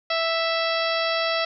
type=harmonic tone with a mistuned harmonic; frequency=659.3 Hz; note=E5; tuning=in tune; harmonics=1 / 2 / 3 / 4 / 5 / 6 / 7 / 8; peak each=-25 / -28 / -30 / -31 / -32 / -33 / -33 / -34 dBFS; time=0.1-1.45 s; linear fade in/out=5 ms; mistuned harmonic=8; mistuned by=+17 cents; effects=none